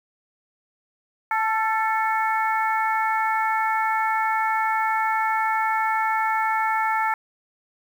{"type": "harmonic tone with a mistuned harmonic", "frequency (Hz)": 440, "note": "A4", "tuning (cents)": 0, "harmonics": [2, 3, 4, 5], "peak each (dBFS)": [-22, -26, -28, -30], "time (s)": [1.31, 7.14], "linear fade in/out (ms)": 2, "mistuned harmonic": 3, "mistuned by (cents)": 31, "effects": ["8-bit"]}